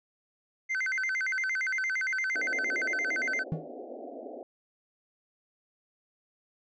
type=tone with vibrato; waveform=triangle; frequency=1786 Hz; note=A6; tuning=25 cents sharp; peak=-26 dBFS; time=0.69-3.44 s; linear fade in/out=20 ms; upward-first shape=square; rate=8.7 Hz; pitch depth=270 cents each way
type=band-pass noise; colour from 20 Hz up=white; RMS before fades=-42 dBFS; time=2.35-4.43 s; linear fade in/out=2 ms; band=240 to 730 Hz; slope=96 dB/octave
type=tone with exponential decay; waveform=triangle; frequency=160 Hz; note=D#3; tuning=49 cents sharp; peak=-22 dBFS; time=3.52-3.68 s; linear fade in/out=0 ms; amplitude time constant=34 ms
effects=resampled to 16000 Hz